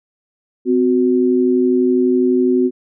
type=tone pair together; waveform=sine; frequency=256 / 368 Hz; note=C4 / F#4; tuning=-38 / -9 cents; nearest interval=tritone; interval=629 cents; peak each=-14 dBFS; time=0.65-2.71 s; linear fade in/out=50 ms; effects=none